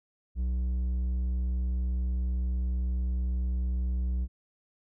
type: tone with low-pass filter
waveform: square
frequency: 62.2 Hz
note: B1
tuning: 13 cents sharp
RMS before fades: -29 dBFS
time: 0.35-4.28 s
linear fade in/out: 50 ms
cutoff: 150 Hz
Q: 0.52
effects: none